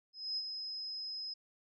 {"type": "tone with ADSR envelope", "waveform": "sine", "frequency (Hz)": 5090, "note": "D#8", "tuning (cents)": 39, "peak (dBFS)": -33, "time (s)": [0.13, 1.34], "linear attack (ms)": 240, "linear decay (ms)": 49, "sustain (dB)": -6, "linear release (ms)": 9, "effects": []}